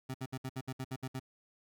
25% pulse tone bursts, 130.81 Hz, C3, in tune, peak -33 dBFS, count 10, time 0.09-1.197 s, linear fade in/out 10 ms, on 54 ms, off 63 ms, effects none

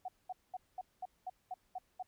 sine tone bursts, 740 Hz, F#5, in tune, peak -38 dBFS, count 9, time 0.05-2.027 s, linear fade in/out 5 ms, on 33 ms, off 210 ms, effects pink hiss -75 dBFS RMS until 2.07 s

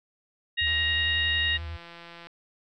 harmonic tone, 940 Hz, A#5, 14 cents sharp, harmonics 2 / 3 / 4, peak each -26 / -28 / -29 dBFS, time 0.57-1.58 s, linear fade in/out 20 ms
sine tone with vibrato, 79.2 Hz, D#2, 31 cents sharp, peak -33 dBFS, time 0.61-1.77 s, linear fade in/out 10 ms, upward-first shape sine, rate 11 Hz, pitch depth 94 cents each way
click train, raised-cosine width 0.3 ms, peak -29 dBFS, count 273, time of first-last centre 0.67-2.27 s, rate 170 Hz
effects none

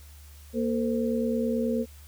sine tone cluster, 234.3 / 447.6 / 517 Hz, A#3 / A4 / C5, +9 / +30 / -21 cents, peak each -26 / -30 / -31 dBFS, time 0.53-1.86 s, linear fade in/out 50 ms, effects added 73 Hz sine -46 dBFS peak until 2.07 s + white hiss -55 dBFS RMS until 2.07 s

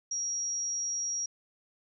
sine tone, 5670 Hz, F8, 25 cents sharp, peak -30 dBFS, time 0.11-1.26 s, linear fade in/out 5 ms, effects none

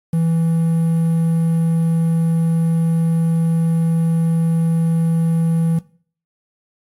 triangle tone with quantisation, 164.81 Hz, E3, in tune, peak -12 dBFS, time 0.13-5.79 s, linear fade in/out 5 ms, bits 7, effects noise-tail reverb RT60 0.5 s tail -20 dB re dry + AAC 64 kbps

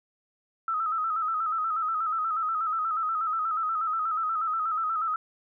sine tone with vibrato, 1292 Hz, E6, 35 cents flat, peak -25 dBFS, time 0.68-5.16 s, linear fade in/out 2 ms, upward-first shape square, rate 8.3 Hz, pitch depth 52 cents each way, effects none

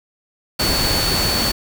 sine tone in noise, 4455 Hz, C#8, 8 cents sharp, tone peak -20 dBFS, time 0.59-1.52 s, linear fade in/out 10 ms, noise pink, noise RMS -20 dBFS, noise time 0.59-1.52 s, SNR -3 dB, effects none

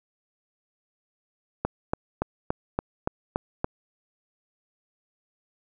click train, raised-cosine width 1 ms, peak -10 dBFS, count 8, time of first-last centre 1.65-3.644 s, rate 3.51 Hz, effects none

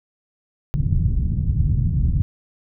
white low-pass noise, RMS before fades -19 dBFS, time 0.74-2.22 s, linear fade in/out 0 ms, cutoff 140 Hz, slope 24 dB/octave, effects none

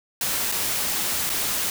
white noise with dropouts, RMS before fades -25 dBFS, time 0.21-1.7 s, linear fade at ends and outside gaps 2 ms, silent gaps 0.517-0.521 / 1.295-1.299 s, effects none

